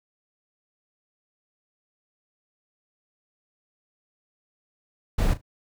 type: noise with echo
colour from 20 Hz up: brown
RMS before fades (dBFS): -21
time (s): 5.18-5.34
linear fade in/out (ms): 10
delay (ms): 37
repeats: 2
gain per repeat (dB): -15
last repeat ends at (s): 5.414
effects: none